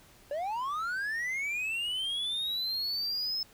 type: linear sweep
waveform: triangle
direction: up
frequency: 552 to 5230 Hz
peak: -29 dBFS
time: 0.31-3.43 s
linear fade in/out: 2 ms
effects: pink hiss -58 dBFS RMS until 3.53 s